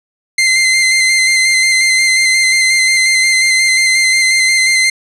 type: tone with vibrato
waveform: sawtooth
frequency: 2078 Hz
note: C7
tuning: 12 cents flat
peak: -5 dBFS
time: 0.38-4.9 s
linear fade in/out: 5 ms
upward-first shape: square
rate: 5.6 Hz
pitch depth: 16 cents each way
effects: resampled to 24000 Hz + 7-bit